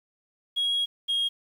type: tone pair in turn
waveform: sine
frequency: 3302 / 3262 Hz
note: G#7 / G#7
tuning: -11 / -32 cents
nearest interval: unison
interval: 21 cents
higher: first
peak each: -21 dBFS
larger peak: neither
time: 0.56-0.86 / 1.08-1.29 s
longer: first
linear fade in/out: 20 ms
effects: tanh soft clip ceiling -21 dBFS + 9-bit